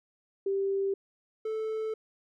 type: tone pair in turn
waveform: sine / triangle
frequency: 392 / 438.3 Hz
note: G4 / A4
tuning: 0 / -7 cents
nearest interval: major second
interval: 193 cents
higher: second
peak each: -26 / -28 dBFS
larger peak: first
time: 0.46-0.94 / 1.45-1.94 s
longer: second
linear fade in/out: 5 ms
effects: none